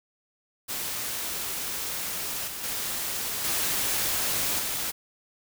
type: noise with level steps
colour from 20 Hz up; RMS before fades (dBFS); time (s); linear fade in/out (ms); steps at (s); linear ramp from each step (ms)
white; -32 / -36 / -31 / -27 / -30; 0.68-4.92; 20; 2.47 / 2.63 / 3.44 / 4.59; 10
effects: none